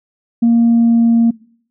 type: tone with pitch glide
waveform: sine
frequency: 233.1 to 231.4 Hz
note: A#3 to A#3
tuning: 0 to -13 cents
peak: -6 dBFS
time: 0.42-1.31 s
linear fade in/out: 10 ms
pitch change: -13 cents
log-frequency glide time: 0.63-1.18 s
effects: noise-tail reverb RT60 0.6 s tail -25 dB re dry + tanh soft clip ceiling -5 dBFS